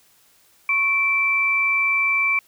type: tone pair together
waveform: sine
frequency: 1100 / 2333 Hz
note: C#6 / D7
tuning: -14 / -12 cents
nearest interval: octave + minor second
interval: 1302 cents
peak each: -27 / -17 dBFS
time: 0.69-2.39 s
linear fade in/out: 2 ms
effects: white hiss -57 dBFS RMS until 2.47 s